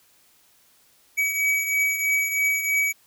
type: beating tone pair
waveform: square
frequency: 2273 / 2276.1 Hz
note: C#7 / C#7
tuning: +43 / +45 cents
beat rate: 3.1 Hz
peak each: -22 / -29 dBFS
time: 1.17-2.93 s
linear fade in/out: 20 ms
effects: white hiss -59 dBFS RMS until 3.06 s